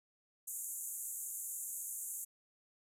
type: band-pass noise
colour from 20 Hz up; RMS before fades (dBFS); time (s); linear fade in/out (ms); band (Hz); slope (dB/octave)
pink; -43; 0.47-2.25; 10; 6700 to 14000; 96
effects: none